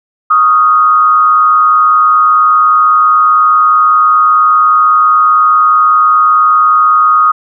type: tone with frequency modulation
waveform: sine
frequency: 1244.5 Hz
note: D#6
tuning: in tune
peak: -4 dBFS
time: 0.3-7.32 s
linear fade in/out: 10 ms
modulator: 128 Hz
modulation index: 0.54
effects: none